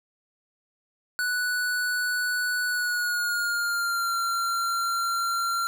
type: tone with pitch glide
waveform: square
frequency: 1480 to 1372.9 Hz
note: F#6 to F6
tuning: 0 to -30 cents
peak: -25 dBFS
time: 1.19-5.67 s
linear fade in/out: 0 ms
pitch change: -130 cents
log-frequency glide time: 2.67-4.15 s
effects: none